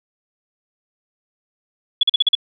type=tone bursts; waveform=sine; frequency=3400 Hz; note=G#7; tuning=40 cents sharp; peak=-10 dBFS; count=6; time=2.01-2.352 s; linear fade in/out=5 ms; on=22 ms; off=42 ms; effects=none